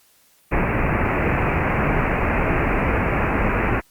pink low-pass noise, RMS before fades -20 dBFS, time 0.51-3.81 s, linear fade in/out 20 ms, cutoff 2600 Hz, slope 96 dB/octave, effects white hiss -57 dBFS RMS until 3.9 s + Opus 48 kbps

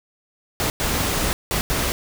pink noise bursts at uneven times, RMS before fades -22 dBFS, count 4, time 0.6-0.7 / 0.8-1.33 / 1.51-1.61 / 1.7-1.92 s, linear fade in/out 0 ms, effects none

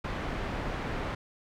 pink low-pass noise, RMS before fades -34 dBFS, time 0.04-1.15 s, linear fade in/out 5 ms, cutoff 2200 Hz, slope 12 dB/octave, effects none

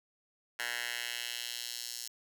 10% pulse tone with high-pass filter sweep, 120 Hz, B2, 49 cents flat, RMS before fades -39 dBFS, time 0.59-2.08 s, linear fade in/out 5 ms, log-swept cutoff 1600 to 5400 Hz, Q 1.5, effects none

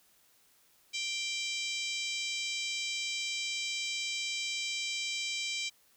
harmonic tone with a mistuned harmonic, 784 Hz, G5, in tune, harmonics 3 / 4 / 5 / 6 / 7 / 8 / 9 / 10, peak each -37 / -39 / -41 / -43 / -44 / -45 / -46 / -47 dBFS, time 0.93-5.7 s, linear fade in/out 20 ms, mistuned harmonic 6, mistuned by +32 cents, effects white hiss -66 dBFS RMS until 5.96 s

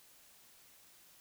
silence, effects white hiss -62 dBFS RMS until 1.2 s

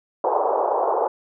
white band-pass noise, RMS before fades -21 dBFS, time 0.24-1.08 s, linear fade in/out 2 ms, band 390 to 1000 Hz, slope 48 dB/octave, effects none

